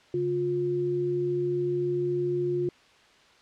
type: tone pair together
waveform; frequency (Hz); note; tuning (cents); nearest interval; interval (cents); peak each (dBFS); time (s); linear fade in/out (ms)
sine; 141.25 / 354.9; C#3 / F4; +33 / +28; octave + major third; 1595; -33 / -25; 0.14-2.69; 2
effects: white hiss -57 dBFS RMS until 3.41 s + low-pass 4000 Hz 12 dB/octave